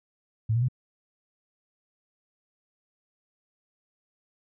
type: tone with pitch steps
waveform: sine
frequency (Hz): 110.6 / 118.54 / 127.05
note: A2 / A#2 / B2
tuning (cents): +9 / +29 / +49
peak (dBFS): -21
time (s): 0.49-0.685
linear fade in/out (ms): 10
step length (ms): 65
effects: none